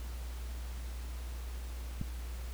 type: click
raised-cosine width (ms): 5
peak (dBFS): -22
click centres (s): 2.014
effects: added 60 Hz sine -38 dBFS peak until 2.53 s + pink hiss -52 dBFS RMS until 2.53 s